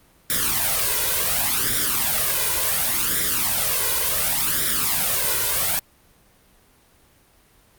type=noise with flanger; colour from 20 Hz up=white; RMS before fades=-21 dBFS; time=0.3-5.79 s; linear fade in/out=0 ms; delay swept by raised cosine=0.55 to 2.05 ms; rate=0.69 Hz; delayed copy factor=+0.9; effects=pink hiss -56 dBFS RMS until 7.78 s + Opus 32 kbps